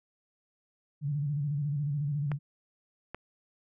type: tone with vibrato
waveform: sine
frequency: 145 Hz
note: D3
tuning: 22 cents flat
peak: -28 dBFS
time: 1.01-2.39 s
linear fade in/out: 50 ms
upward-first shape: square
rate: 14 Hz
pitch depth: 68 cents each way
type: clicks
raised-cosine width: 0.5 ms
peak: -22 / -23 dBFS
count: 2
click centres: 2.317 / 3.146 s
effects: none